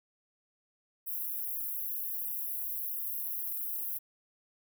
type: high-pass noise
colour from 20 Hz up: white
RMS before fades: -36 dBFS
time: 1.06-3.99 s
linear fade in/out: 20 ms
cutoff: 11000 Hz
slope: 96 dB/octave
effects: none

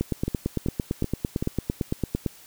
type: two click trains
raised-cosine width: 3 ms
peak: -11 / -13 dBFS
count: 21 / 4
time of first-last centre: 0.01-2.262 / 0.28-1.425 s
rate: 8.88 / 2.62 Hz
effects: white hiss -50 dBFS RMS until 2.46 s

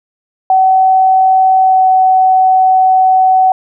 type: tone with pitch glide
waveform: sine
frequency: 757 to 752.2 Hz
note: F#5 to F#5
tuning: +39 to +28 cents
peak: -5 dBFS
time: 0.5-3.52 s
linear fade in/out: 2 ms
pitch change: -11 cents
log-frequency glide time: 1.61-1.85 s
effects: none

